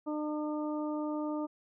harmonic tone, 302 Hz, D4, 48 cents sharp, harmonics 1 / 2 / 3 / 4, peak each -33 / -39 / -43 / -45 dBFS, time 0.06-1.47 s, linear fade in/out 20 ms, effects none

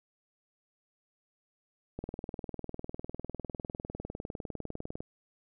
click train, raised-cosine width 2 ms, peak -24 dBFS, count 61, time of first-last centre 1.99-5.005 s, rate 19.9 Hz, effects none

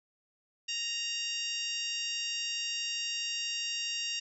harmonic tone with a mistuned harmonic, 932.3 Hz, A#5, in tune, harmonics 2 / 3 / 4 / 5 / 6 / 7 / 8, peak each -47 / -35 / -42 / -42 / -39 / -46 / -46 dBFS, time 0.68-4.2 s, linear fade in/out 10 ms, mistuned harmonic 7, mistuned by +17 cents, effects none

